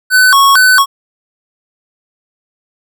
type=tone with vibrato; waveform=square; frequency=1290 Hz; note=E6; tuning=38 cents flat; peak=-5 dBFS; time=0.1-0.86 s; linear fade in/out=50 ms; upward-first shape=square; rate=2.2 Hz; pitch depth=270 cents each way; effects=none